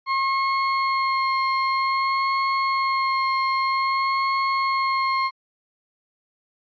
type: tone with vibrato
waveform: 35% pulse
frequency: 1074 Hz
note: C6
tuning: 45 cents sharp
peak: -18 dBFS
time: 0.06-5.31 s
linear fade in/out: 50 ms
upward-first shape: sine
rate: 0.52 Hz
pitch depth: 12 cents each way
effects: resampled to 11025 Hz